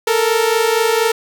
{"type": "tone pair together", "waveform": "sawtooth", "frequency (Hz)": [440, 464.2], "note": ["A4", "A#4"], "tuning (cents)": [0, -7], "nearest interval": "minor second", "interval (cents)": 93, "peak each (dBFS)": -12, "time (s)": [0.07, 1.12], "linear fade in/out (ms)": 5, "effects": []}